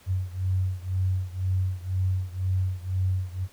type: beating tone pair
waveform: sine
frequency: 92.5 / 94.5 Hz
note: F#2 / F#2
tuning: 0 / +37 cents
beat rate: 2 Hz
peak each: -26 / -28 dBFS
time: 0.06-3.48 s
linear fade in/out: 50 ms
effects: pink hiss -55 dBFS RMS until 3.52 s